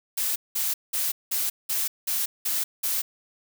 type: noise bursts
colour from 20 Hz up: blue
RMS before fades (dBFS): -26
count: 8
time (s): 0.17-3.02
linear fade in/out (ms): 10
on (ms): 190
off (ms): 190
effects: none